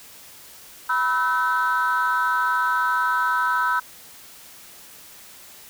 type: tone cluster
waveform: sine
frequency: 983 / 1301 / 1525 Hz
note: B5 / E6 / G6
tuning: -8 / -23 / -48 cents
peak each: -22 dBFS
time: 0.89-3.8 s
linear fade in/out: 10 ms
effects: tanh soft clip ceiling -13 dBFS + white hiss -45 dBFS RMS until 5.69 s